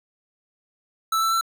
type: tone with pitch steps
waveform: square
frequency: 1318.5 / 1330 / 1341.5 Hz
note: E6 / E6 / E6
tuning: 0 / +15 / +30 cents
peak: -20 dBFS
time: 1.12-1.411 s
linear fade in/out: 5 ms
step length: 97 ms
effects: none